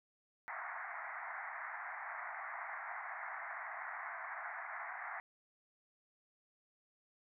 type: band-pass noise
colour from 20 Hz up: white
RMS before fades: -45 dBFS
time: 0.48-5.2 s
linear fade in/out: 0 ms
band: 660 to 2100 Hz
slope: 96 dB/octave
effects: none